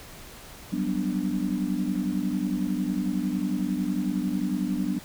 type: chord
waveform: sine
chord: G major seventh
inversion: third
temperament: equal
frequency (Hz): 185 / 196 / 246.9 / 293.7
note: F#3 / G3 / B3 / D4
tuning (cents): 0 / 0 / 0 / 0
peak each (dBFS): -30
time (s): 0.72-4.99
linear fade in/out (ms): 10
effects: pink hiss -45 dBFS RMS until 5.04 s